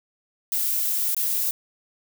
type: noise with dropouts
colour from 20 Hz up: violet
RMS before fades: -24 dBFS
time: 0.52-1.51 s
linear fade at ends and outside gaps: 1 ms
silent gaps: 1.147-1.166 s
effects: none